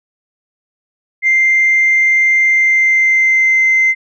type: tone with pitch glide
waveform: sine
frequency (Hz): 2093 to 2074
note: C7 to C7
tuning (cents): 0 to -16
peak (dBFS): -7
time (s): 1.22-3.95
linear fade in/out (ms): 50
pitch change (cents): -16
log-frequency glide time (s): 2.43-3.63
effects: tanh soft clip ceiling -4 dBFS